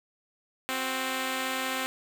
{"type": "tone pair together", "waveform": "5% pulse", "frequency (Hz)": [261.6, 369.3], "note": ["C4", "F#4"], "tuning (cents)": [0, -3], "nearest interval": "tritone", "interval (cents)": 597, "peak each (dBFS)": [-18, -26], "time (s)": [0.69, 1.86], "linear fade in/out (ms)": 0, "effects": []}